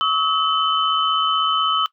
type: tone cluster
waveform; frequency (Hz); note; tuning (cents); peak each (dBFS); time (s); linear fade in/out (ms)
sine; 1129 / 1285 / 3039; C#6 / E6 / F#7; +31 / -45 / +46; -23 / -19 / -21; 0.01-1.86; 0
effects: noise-tail reverb RT60 0.1 s tail -19 dB re dry